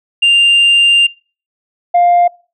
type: tone pair in turn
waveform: sine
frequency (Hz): 2793 / 701.3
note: F7 / F5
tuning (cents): -1 / +7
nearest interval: 2 octaves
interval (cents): 2392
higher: first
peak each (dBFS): -4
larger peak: neither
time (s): 0.22-1.07 / 1.94-2.28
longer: first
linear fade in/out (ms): 10
effects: noise-tail reverb RT60 0.4 s tail -26 dB re dry + tanh soft clip ceiling -4 dBFS